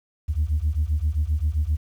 sine beating tone pair, 72.2 / 79.8 Hz, D2 / D#2, -29 / +44 cents, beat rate 7.6 Hz, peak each -22 / -22 dBFS, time 0.28-1.77 s, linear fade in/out 20 ms, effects tanh soft clip ceiling -15 dBFS + 9-bit

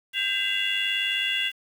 sine tone cluster, 1581 / 2029 / 2715 / 2814 / 3398 Hz, G6 / B6 / F7 / F7 / G#7, +14 / +46 / -50 / +12 / +39 cents, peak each -32 / -30 / -30 / -26 / -29 dBFS, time 0.13-1.52 s, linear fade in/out 50 ms, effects tanh soft clip ceiling -16 dBFS + 8-bit

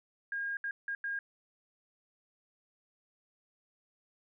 sine tone bursts at uneven times, 1622 Hz, G#6, 41 cents flat, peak -33 dBFS, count 4, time 0.32-0.57 / 0.64-0.71 / 0.88-0.95 / 1.04-1.19 s, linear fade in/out 2 ms, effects none

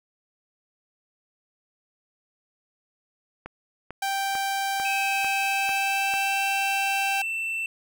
click train, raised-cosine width 0.5 ms, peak -21 dBFS, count 7, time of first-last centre 3.46-6.139 s, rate 2.24 Hz
sawtooth tone, 784 Hz, G5, in tune, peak -21 dBFS, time 4.02-7.22 s, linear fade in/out 5 ms
triangle tone with pitch glide, 2575 to 2675 Hz, E7 to E7, -41 to +25 cents, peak -25 dBFS, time 4.85-7.66 s, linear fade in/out 2 ms, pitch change +66 cents, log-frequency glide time 5.25-6.43 s
effects none

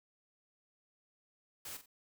white noise with echo, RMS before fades -45 dBFS, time 1.65-1.77 s, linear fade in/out 5 ms, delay 45 ms, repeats 2, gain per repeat -10 dB, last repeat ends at 1.86 s, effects none

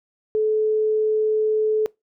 sine tone, 432 Hz, A4, 32 cents flat, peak -17 dBFS, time 0.35-1.86 s, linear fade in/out 0 ms, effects noise-tail reverb RT60 0.2 s tail -23 dB re dry

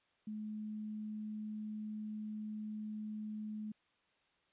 sine tone, 213.6 Hz, G#3, 49 cents sharp, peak -40 dBFS, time 0.27-3.72 s, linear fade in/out 5 ms, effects white hiss -75 dBFS RMS until 4.52 s + resampled to 8000 Hz

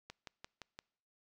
click train, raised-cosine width 0.2 ms, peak -29 dBFS, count 5, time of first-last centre 0.1-0.79 s, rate 5.8 Hz, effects noise-tail reverb RT60 0.7 s tail -26 dB re dry

